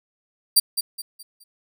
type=tone with echo; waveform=15% pulse; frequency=4699 Hz; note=D8; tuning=in tune; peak=-5 dBFS; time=0.56-0.6 s; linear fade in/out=10 ms; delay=210 ms; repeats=4; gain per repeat=-9 dB; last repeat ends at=1.44 s; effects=none